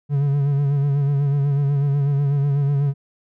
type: tone with vibrato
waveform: triangle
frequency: 141.4 Hz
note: C#3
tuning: 35 cents sharp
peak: -14 dBFS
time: 0.09-2.94 s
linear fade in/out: 50 ms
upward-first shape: sine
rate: 8.1 Hz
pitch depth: 46 cents each way
effects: none